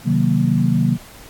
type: chord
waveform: sine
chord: C half-diminished seventh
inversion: none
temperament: equal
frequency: 130.81 / 155.56 / 185 / 233.1 Hz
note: C3 / Eb3 / Gb3 / Bb3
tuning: 0 / 0 / 0 / 0 cents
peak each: -19 dBFS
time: 0.04-0.98 s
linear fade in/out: 50 ms
effects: pink hiss -42 dBFS RMS until 1.29 s + AAC 64 kbps